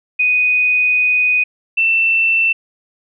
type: tone pair in turn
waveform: sine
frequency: 2489 / 2677 Hz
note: D#7 / E7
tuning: 0 / +26 cents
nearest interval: minor second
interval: 126 cents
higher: second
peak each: -11 dBFS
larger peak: neither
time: 0.19-1.44 / 1.77-2.53 s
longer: first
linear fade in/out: 10 ms
effects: none